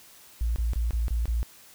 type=tone bursts; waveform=sine; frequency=57.6 Hz; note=A#1; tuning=20 cents flat; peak=-23 dBFS; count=6; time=0.41-1.43 s; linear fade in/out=0 ms; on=150 ms; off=24 ms; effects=white hiss -52 dBFS RMS until 1.74 s